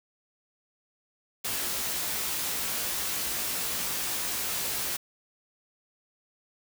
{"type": "noise with comb filter", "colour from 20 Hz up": "white", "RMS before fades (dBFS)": -31, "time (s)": [1.44, 4.97], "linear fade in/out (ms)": 10, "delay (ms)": 17, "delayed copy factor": 0.7, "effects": []}